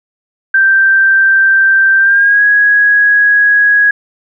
sine tone with pitch glide, 1568 to 1661.2 Hz, G6 to G#6, 0 to 0 cents, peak -5 dBFS, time 0.54-3.91 s, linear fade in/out 5 ms, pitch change +100 cents, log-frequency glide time 1.99-2.43 s, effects none

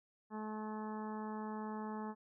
harmonic tone, 215.3 Hz, A3, 37 cents flat, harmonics 1 / 2 / 3 / 4 / 5 / 6 / 7 / 8, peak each -42 / -48 / -56 / -47 / -51 / -56 / -63 / -59 dBFS, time 0.3-2.15 s, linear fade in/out 50 ms, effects none

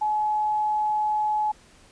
sine tone, 850 Hz, G#5, 40 cents sharp, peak -21 dBFS, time 0.01-1.52 s, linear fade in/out 10 ms, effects pink hiss -54 dBFS RMS until 1.91 s + resampled to 22050 Hz

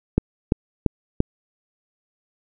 click train, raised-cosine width 3 ms, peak -3 dBFS, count 4, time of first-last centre 0.18-1.204 s, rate 2.93 Hz, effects none

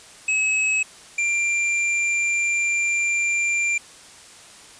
square tone pair in turn, 2571 / 2374 Hz, E7 / D7, -44 / +18 cents, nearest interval minor second, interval 138 cents, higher first, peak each -19 / -20 dBFS, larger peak first, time 0.28-0.83 / 1.18-3.78 s, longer second, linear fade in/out 5 ms, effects white hiss -45 dBFS RMS until 4.79 s + resampled to 22050 Hz

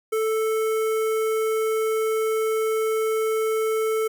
square tone with notch filter, 440 Hz, A4, in tune, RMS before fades -23 dBFS, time 0.12-4.08 s, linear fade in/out 10 ms, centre 4200 Hz, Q 0.78, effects none

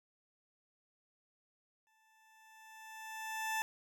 20% pulse tone with exponential growth, 880 Hz, A5, in tune, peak -28 dBFS, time 1.87-3.62 s, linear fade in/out 0 ms, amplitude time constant 380 ms, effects none

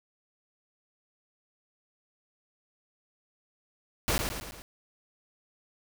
pink noise with echo, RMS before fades -27 dBFS, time 4.08-4.18 s, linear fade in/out 0 ms, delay 110 ms, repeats 4, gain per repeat -5 dB, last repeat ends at 4.62 s, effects none

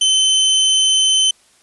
sawtooth tone, 3065 Hz, G7, 40 cents flat, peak -8 dBFS, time 0.01-1.31 s, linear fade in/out 5 ms, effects white hiss -53 dBFS RMS until 1.62 s + resampled to 24000 Hz

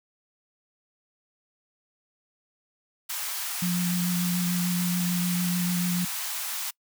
white high-pass noise, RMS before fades -32 dBFS, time 3.09-6.71 s, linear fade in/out 10 ms, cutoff 780 Hz, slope 24 dB/octave
sine tone with vibrato, 177.2 Hz, F3, 25 cents sharp, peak -24 dBFS, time 3.62-6.05 s, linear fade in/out 5 ms, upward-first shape triangle, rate 6.8 Hz, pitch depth 19 cents each way
effects noise-tail reverb RT60 0.1 s tail -25 dB re dry

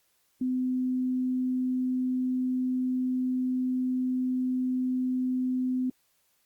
sine tone, 254.8 Hz, C4, 46 cents flat, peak -25 dBFS, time 0.41-5.9 s, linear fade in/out 5 ms, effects white hiss -70 dBFS RMS until 6.45 s + Opus 48 kbps

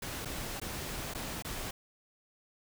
pink noise with dropouts, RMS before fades -39 dBFS, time 0.02-1.71 s, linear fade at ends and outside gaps 5 ms, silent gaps 0.25-0.255 / 0.6-0.615 / 1.138-1.148 / 1.424-1.447 s, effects none

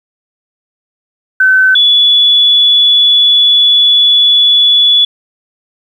sine tone pair in turn, 1525 / 3424 Hz, G6 / A7, -48 / -48 cents, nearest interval octave + major second, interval 1400 cents, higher second, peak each -4 dBFS, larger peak neither, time 1.4-1.75 / 1.75-5.05 s, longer second, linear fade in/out 5 ms, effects 7-bit

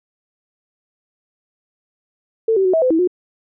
sine tone with pitch steps, 447.5 / 384.2 / 370.8 / 647 / 510 / 324 / 361.1 Hz, A4 / G4 / F#4 / E5 / C5 / E4 / F#4, +29 / -35 / +4 / -32 / -44 / -30 / -42 cents, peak -12 dBFS, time 2.48-3.075 s, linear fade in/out 5 ms, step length 85 ms, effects none

